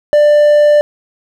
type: tone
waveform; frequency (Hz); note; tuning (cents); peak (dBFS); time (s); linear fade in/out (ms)
triangle; 592; D5; +14; -3; 0.13-0.81; 0
effects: none